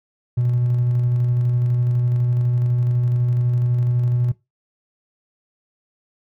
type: tone with tremolo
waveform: triangle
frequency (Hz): 122.1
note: B2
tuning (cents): -19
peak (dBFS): -12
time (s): 0.37-4.32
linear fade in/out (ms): 10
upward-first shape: square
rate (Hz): 12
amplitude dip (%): 25
effects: noise-tail reverb RT60 0.2 s tail -21 dB re dry + tanh soft clip ceiling -11 dBFS